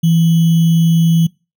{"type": "tone with sample-and-hold", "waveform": "sine", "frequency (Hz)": 165.2, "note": "E3", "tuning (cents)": 4, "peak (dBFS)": -8, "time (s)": [0.03, 1.27], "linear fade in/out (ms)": 10, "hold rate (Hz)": 3150, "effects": ["noise-tail reverb RT60 0.3 s tail -25 dB re dry"]}